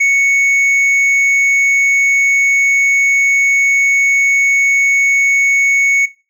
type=tone with hard clipping; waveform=sine; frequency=2217 Hz; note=C#7; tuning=in tune; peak=-10 dBFS; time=0-6.06 s; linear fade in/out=10 ms; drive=4 dB; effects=noise-tail reverb RT60 0.3 s tail -18 dB re dry